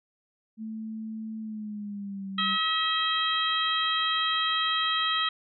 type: tone with pitch glide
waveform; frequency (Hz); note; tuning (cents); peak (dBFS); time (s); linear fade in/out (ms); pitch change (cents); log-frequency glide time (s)
sine; 220 to 193.75; A3 to G3; 0 to -20; -33; 0.57-2.58; 50; -220; 1.4-2.28
type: harmonic tone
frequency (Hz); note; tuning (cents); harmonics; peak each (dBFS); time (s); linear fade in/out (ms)
642; E5; -46; 2 / 3 / 4 / 5 / 6; -28 / -32 / -37 / -28 / -33; 2.38-5.29; 5
effects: none